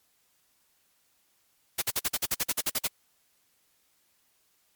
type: noise bursts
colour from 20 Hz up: white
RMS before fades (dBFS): -27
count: 13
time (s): 1.78-2.876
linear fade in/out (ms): 10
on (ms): 40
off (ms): 48
effects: white hiss -69 dBFS RMS until 4.75 s + MP3 96 kbps